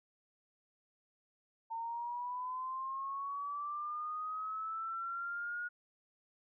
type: linear sweep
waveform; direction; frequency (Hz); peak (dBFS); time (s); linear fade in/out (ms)
sine; up; 904 to 1446; -37; 1.7-5.69; 20
effects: none